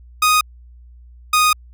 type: tone pair in turn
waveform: sawtooth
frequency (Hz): 1244.5 / 1240.1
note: D#6 / D#6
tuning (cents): 0 / -6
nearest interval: unison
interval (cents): 6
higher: first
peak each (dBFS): -8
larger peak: neither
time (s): 0.22-0.41 / 1.33-1.53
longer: second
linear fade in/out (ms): 5
effects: added 60 Hz sine -40 dBFS peak until 1.73 s